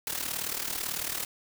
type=noise with amplitude modulation; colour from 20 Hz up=white; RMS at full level=-30 dBFS; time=0.07-1.25 s; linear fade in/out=2 ms; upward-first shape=sine; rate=38.1 Hz; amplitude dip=75%; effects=none